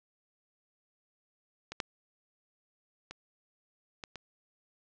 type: clicks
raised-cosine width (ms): 0.2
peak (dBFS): -22 / -14 / -25 / -23 / -25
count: 5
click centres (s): 1.72 / 1.802 / 3.11 / 4.038 / 4.157
effects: low-pass 7000 Hz 12 dB/octave